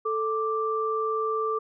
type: tone pair together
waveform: sine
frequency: 440 / 1175.7 Hz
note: A4 / D6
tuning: 0 / +2 cents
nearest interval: octave + perfect fourth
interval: 1702 cents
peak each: -27 dBFS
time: 0.05-1.59 s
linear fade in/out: 10 ms
effects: none